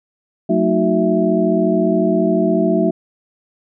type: tone cluster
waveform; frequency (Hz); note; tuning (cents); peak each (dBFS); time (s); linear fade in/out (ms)
sine; 183.8 / 223.5 / 314.4 / 368.7 / 659; F#3 / A3 / D#4 / F#4 / E5; -11 / +27 / +18 / -6 / -1; -19; 0.49-2.91; 10
effects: none